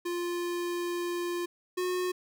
square tone pair in turn, 349.2 / 363.1 Hz, F4 / F#4, 0 / -33 cents, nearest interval minor second, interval 67 cents, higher second, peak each -31 / -29 dBFS, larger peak second, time 0.05-1.46 / 1.77-2.12 s, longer first, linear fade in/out 10 ms, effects none

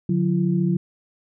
sine tone cluster, 145.8 / 180 / 339.1 Hz, D3 / F#3 / E4, -12 / -47 / +49 cents, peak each -24 / -19 / -27 dBFS, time 0.09-0.77 s, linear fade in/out 5 ms, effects none

